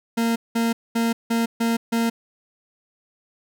40% pulse tone bursts at uneven times, 230.3 Hz, A#3, 21 cents flat, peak -18 dBFS, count 6, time 0.17-0.36 / 0.55-0.73 / 0.95-1.13 / 1.3-1.46 / 1.6-1.77 / 1.92-2.1 s, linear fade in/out 10 ms, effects none

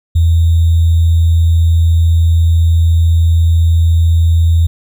sine tone with sample-and-hold, 83 Hz, E2, 12 cents sharp, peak -6 dBFS, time 0.15-4.67 s, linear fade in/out 10 ms, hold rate 3675 Hz, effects none

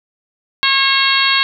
harmonic tone, 544 Hz, C#5, 33 cents flat, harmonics 2 / 3 / 4 / 5 / 6 / 7 / 8, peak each -19 / -19 / -19 / -19 / -19 / -19 / -19 dBFS, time 0.63-1.43 s, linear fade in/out 0 ms, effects none

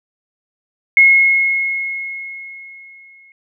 sine tone with exponential decay, 2167 Hz, C#7, 40 cents flat, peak -4 dBFS, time 0.97-3.32 s, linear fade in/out 1 ms, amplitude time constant 510 ms, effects none

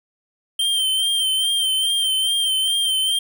square tone with vibrato, 3136 Hz, G7, in tune, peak -18 dBFS, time 0.59-3.19 s, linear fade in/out 5 ms, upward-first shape sine, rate 2.4 Hz, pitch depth 37 cents each way, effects 10-bit

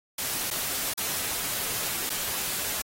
white noise with dropouts, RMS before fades -30 dBFS, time 0.18-2.82 s, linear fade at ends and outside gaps 5 ms, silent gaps 0.504-0.51 / 0.937-0.975 / 2.094-2.101 s, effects AAC 48 kbps

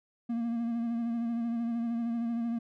triangle tone with vibrato, 233.1 Hz, A#3, in tune, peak -27 dBFS, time 0.29-2.59 s, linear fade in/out 10 ms, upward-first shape sine, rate 13 Hz, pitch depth 31 cents each way, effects none

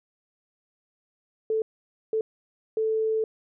sine tone bursts at uneven times, 440 Hz, A4, in tune, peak -22 dBFS, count 3, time 1.5-1.62 / 2.13-2.21 / 2.77-3.24 s, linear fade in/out 2 ms, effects none

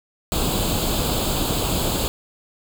pink noise with comb filter, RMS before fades -22 dBFS, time 0.32-2.08 s, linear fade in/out 0 ms, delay 0.26 ms, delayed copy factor +0.75, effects none

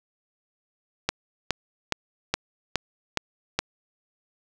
click train, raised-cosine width 0.2 ms, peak -5 dBFS, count 7, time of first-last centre 1.09-3.59 s, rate 2.4 Hz, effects none

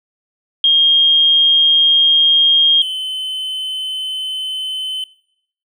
sine / triangle tone pair in turn, 3231 / 3050 Hz, G#7 / G7, -48 / -48 cents, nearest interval minor second, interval 100 cents, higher first, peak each -8 / -18 dBFS, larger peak first, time 0.64-2.82 / 2.82-5.04 s, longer second, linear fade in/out 2 ms, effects noise-tail reverb RT60 0.8 s tail -23 dB re dry

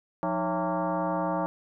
sine tone with frequency modulation, 177.2 Hz, F3, 25 cents sharp, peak -25 dBFS, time 0.23-1.46 s, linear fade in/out 0 ms, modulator 244 Hz, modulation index 3.9, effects none

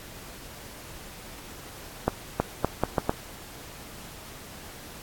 accelerating click train, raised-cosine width 1 ms, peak -7 dBFS, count 6, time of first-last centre 2.08-3.095 s, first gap 320 ms, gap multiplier 0.77, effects pink hiss -44 dBFS RMS until 5.02 s + AAC 64 kbps

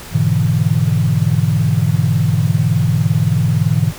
sine chord, E dominant seventh, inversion first, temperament equal, 103.83 / 123.47 / 146.83 / 164.81 Hz, G#2 / B2 / D3 / E3, 0 / 0 / 0 / 0 cents, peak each -17 dBFS, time 0.11-3.93 s, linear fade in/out 50 ms, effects pink hiss -33 dBFS RMS until 3.98 s

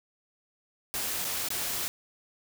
white noise with dropouts, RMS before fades -32 dBFS, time 0.94-1.88 s, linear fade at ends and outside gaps 0 ms, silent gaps 1.245-1.25 / 1.486-1.504 s, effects none

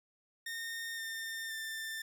sawtooth tone with pitch steps, 1833 / 1808.8 / 1784.9 Hz, A#6 / A6 / A6, -30 / +47 / +24 cents, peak -35 dBFS, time 0.46-2.02 s, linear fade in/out 5 ms, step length 520 ms, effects none

